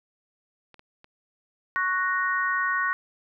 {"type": "clicks", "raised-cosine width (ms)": 0.3, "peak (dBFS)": -33, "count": 3, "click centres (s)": [0.743, 0.794, 1.044]}
{"type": "chord", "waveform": "sine", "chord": "F# major", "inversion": "second", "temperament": "equal", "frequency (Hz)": [1108.7, 1480, 1864.7], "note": ["C#6", "F#6", "A#6"], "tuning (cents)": [0, 0, 0], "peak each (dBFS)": -27, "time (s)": [1.76, 2.93], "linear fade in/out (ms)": 0}
{"effects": []}